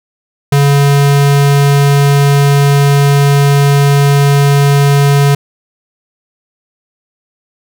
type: tone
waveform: square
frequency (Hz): 141.5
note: C#3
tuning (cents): +36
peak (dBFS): -6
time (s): 0.52-5.35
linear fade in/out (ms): 5
effects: none